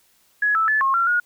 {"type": "tone with pitch steps", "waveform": "sine", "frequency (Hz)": [1681, 1315, 1734, 1079, 1369, 1441], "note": ["G#6", "E6", "A6", "C#6", "F6", "F#6"], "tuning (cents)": [20, -5, -26, -47, -35, -46], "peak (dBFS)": -16, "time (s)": [0.42, 1.2], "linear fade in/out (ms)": 5, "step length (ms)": 130, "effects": ["white hiss -60 dBFS RMS until 1.25 s"]}